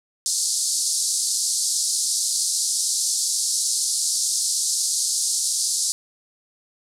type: band-pass noise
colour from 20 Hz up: white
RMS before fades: -23 dBFS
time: 0.26-5.92 s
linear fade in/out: 0 ms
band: 4300 to 9900 Hz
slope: 48 dB/octave
effects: none